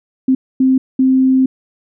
sine tone bursts at uneven times, 261.6 Hz, C4, in tune, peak -8 dBFS, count 3, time 0.28-0.35 / 0.6-0.78 / 0.99-1.46 s, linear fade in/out 5 ms, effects none

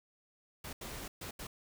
pink noise bursts at uneven times, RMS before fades -44 dBFS, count 4, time 0.64-0.73 / 0.81-1.08 / 1.21-1.31 / 1.39-1.47 s, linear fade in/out 5 ms, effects none

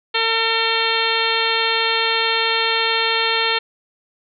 harmonic tone with a mistuned harmonic, 452.3 Hz, A4, 48 cents sharp, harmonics 1 / 2 / 3 / 4 / 5 / 6 / 7 / 8 / 9, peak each -25 / -25 / -25 / -25 / -25 / -25 / -25 / -25 / -25 dBFS, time 0.14-3.59 s, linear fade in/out 10 ms, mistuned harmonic 9, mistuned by +57 cents, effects none

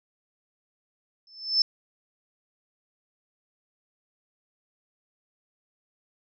sine tone with exponential growth, 5274 Hz, E8, in tune, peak -15 dBFS, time 1.27-1.62 s, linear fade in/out 2 ms, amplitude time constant 76 ms, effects none

